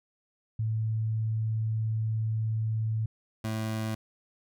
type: tone pair in turn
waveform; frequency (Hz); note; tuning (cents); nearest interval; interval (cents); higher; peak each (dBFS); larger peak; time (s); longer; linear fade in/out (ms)
sine / 25% pulse; 110.4 / 109.96; A2 / A2; +6 / -1; unison; 7; first; -26; neither; 0.59-3.06 / 3.44-3.95; first; 5
effects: none